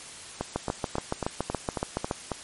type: two click trains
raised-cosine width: 1 ms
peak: -14 / -12 dBFS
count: 8 / 12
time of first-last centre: 0.41-2.317 / 0.56-2.111 s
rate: 3.67 / 7.09 Hz
effects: white hiss -43 dBFS RMS until 2.43 s + MP3 48 kbps